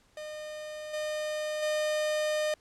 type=tone with level steps; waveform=45% pulse; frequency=610 Hz; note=D#5; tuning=34 cents flat; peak=-38 / -31 / -27 dBFS; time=0.17-2.54 s; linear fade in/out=2 ms; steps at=0.93 / 1.62 s; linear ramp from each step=10 ms; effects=pink hiss -65 dBFS RMS until 2.6 s + low-pass 9000 Hz 12 dB/octave